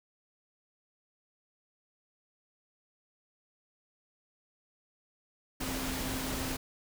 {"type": "tone in noise", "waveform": "sine", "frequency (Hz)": 261.4, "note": "C4", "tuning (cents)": -1, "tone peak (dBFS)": -38, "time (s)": [5.6, 6.57], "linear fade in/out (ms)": 10, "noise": "pink", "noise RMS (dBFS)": -36, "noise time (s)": [5.6, 6.57], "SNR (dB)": -5, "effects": []}